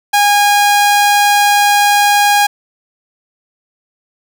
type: tone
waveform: sawtooth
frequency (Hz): 819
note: G#5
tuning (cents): -24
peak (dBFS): -4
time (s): 0.13-2.47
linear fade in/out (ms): 10
effects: none